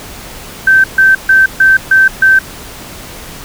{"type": "tone bursts", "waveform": "sine", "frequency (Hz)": 1552, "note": "G6", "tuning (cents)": -18, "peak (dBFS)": -3, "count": 6, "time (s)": [0.67, 2.39], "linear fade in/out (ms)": 5, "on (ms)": 170, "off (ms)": 140, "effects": ["pink hiss -29 dBFS RMS until 3.44 s"]}